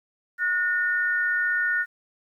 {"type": "tone pair together", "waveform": "sine", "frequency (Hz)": [1454.6, 1819], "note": ["F#6", "A#6"], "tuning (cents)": [-30, -43], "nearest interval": "major third", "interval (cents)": 387, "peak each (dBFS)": [-23, -25], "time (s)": [0.38, 1.86], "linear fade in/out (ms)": 50, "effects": ["10-bit"]}